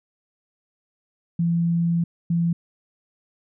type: tone bursts at uneven times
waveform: sine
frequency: 169.3 Hz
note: E3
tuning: 46 cents sharp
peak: -18 dBFS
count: 2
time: 1.39-2.04 / 2.3-2.53 s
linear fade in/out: 5 ms
effects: none